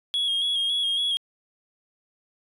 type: tone with vibrato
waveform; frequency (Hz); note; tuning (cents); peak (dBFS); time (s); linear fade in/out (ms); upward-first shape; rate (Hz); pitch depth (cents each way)
triangle; 3300; G#7; -12; -20; 0.14-1.17; 0; square; 3.6; 30
effects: tanh soft clip ceiling -16 dBFS